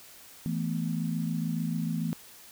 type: chord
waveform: sine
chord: E suspended fourth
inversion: none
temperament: equal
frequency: 164.81 / 220 / 246.9 Hz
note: E3 / A3 / B3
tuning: 0 / 0 / 0 cents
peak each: -30 / -33 / -35 dBFS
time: 0.46-2.13 s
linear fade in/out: 0 ms
effects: white hiss -51 dBFS RMS until 2.51 s